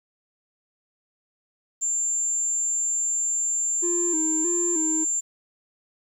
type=tone; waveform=sine; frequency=7280 Hz; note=A#8; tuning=42 cents flat; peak=-22 dBFS; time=1.81-5.21 s; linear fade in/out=20 ms
type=tone with vibrato; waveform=triangle; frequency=331.6 Hz; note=E4; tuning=10 cents sharp; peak=-24 dBFS; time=3.82-5.05 s; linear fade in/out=20 ms; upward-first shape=square; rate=1.6 Hz; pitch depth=85 cents each way
effects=9-bit